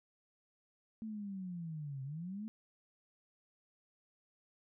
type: linear two-way sweep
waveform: sine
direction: down then up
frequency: 223.6 to 130.8 to 223.6 Hz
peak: -40 dBFS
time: 1.02-2.48 s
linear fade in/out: 0 ms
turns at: 2.03 s
effects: none